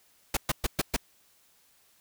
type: noise bursts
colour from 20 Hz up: pink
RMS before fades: -26 dBFS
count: 5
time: 0.34-0.965 s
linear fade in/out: 5 ms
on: 29 ms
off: 120 ms
effects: white hiss -64 dBFS RMS until 2 s